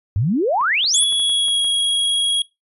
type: exponential sweep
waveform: sine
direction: up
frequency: 89.6 to 10910 Hz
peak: -15 dBFS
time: 0.16-1.04 s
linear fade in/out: 0 ms
type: clicks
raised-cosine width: 0.5 ms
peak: -25 dBFS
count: 8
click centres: 0.612 / 0.843 / 1.025 / 1.125 / 1.198 / 1.296 / 1.483 / 1.646 s
type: tone with pitch glide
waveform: square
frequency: 3379 to 3308 Hz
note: G#7 to G#7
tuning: +29 to -8 cents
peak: -16 dBFS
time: 0.94-2.42 s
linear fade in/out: 2 ms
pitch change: -37 cents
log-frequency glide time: 1.05-1.6 s
effects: noise-tail reverb RT60 0.2 s tail -23 dB re dry + resampled to 32000 Hz